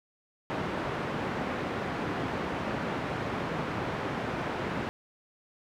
pink band-pass noise, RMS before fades -33 dBFS, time 0.5-4.89 s, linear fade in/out 0 ms, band 130 to 1800 Hz, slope 12 dB/octave, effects none

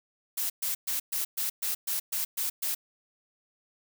blue noise bursts, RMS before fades -30 dBFS, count 10, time 0.37-2.75 s, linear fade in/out 10 ms, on 130 ms, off 120 ms, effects none

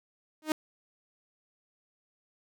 sawtooth tone with exponential growth, 310 Hz, D#4, 6 cents flat, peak -19 dBFS, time 0.42-0.52 s, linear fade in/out 2 ms, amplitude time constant 21 ms, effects none

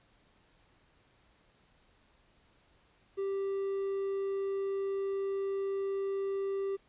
triangle tone, 392 Hz, G4, in tune, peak -29 dBFS, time 3.17-6.77 s, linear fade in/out 20 ms, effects pink hiss -67 dBFS RMS until 6.88 s + resampled to 8000 Hz

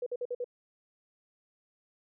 sine tone bursts, 489.6 Hz, B4, 15 cents flat, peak -31 dBFS, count 5, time 0.02-0.444 s, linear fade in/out 5 ms, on 44 ms, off 51 ms, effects none

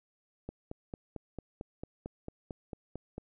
click train, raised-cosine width 2 ms, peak -26 dBFS, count 13, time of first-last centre 0.49-3.181 s, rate 4.46 Hz, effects none

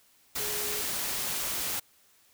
sine tone in noise, 418.7 Hz, G#4, 14 cents sharp, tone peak -39 dBFS, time 0.39-0.82 s, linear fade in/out 10 ms, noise white, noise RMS -32 dBFS, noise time 0.35-1.8 s, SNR -10 dB, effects white hiss -63 dBFS RMS until 2.33 s

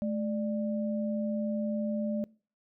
sine tone pair together, 215.4 / 592.2 Hz, A3 / D5, -37 / +14 cents, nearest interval octave + tritone, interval 1751 cents, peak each -29 / -35 dBFS, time 0.02-2.24 s, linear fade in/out 0 ms, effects noise-tail reverb RT60 0.4 s tail -24 dB re dry

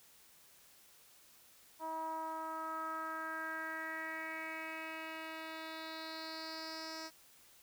10% pulse tone with low-pass filter sweep, 320 Hz, D#4, 49 cents sharp, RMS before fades -43 dBFS, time 1.79-7.11 s, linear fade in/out 50 ms, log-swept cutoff 890 to 5800 Hz, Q 4.7, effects white hiss -63 dBFS RMS until 7.62 s

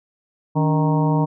harmonic tone with a mistuned harmonic, 155.56 Hz, D#3, in tune, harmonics 1 / 2 / 3 / 4 / 5 / 6 / 7, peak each -17 / -22 / -28 / -29 / -31 / -25 / -35 dBFS, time 0.55-1.26 s, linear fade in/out 20 ms, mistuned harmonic 2, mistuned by -130 cents, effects none

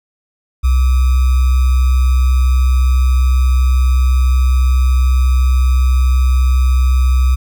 sine tone with sample-and-hold, 63.9 Hz, C2, 40 cents flat, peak -8 dBFS, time 0.63-7.36 s, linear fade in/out 20 ms, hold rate 1225 Hz, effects none

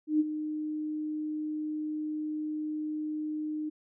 sine tone with ADSR envelope, 306 Hz, D#4, 29 cents flat, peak -20 dBFS, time 0.07-3.7 s, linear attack 130 ms, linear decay 29 ms, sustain -11 dB, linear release 16 ms, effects none

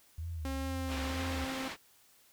sine tone with vibrato, 77.78 Hz, D#2, in tune, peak -36 dBFS, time 0.18-1.45 s, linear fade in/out 5 ms, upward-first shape sine, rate 2.1 Hz, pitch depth 150 cents each way
sawtooth tone with pitch glide, 268.2 to 264.2 Hz, C4 to C4, +43 to +17 cents, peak -33 dBFS, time 0.45-1.68 s, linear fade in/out 0 ms, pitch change -26 cents, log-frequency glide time 0.66-0.78 s
white low-pass noise, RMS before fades -42 dBFS, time 0.87-1.77 s, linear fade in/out 50 ms, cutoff 3000 Hz, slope 12 dB/octave
effects white hiss -64 dBFS RMS until 2.32 s

